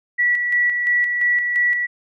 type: tone with tremolo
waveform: sine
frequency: 1945 Hz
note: B6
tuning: 27 cents flat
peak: -14 dBFS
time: 0.18-1.87 s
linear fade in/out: 20 ms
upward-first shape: square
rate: 2.9 Hz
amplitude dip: 40%
effects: none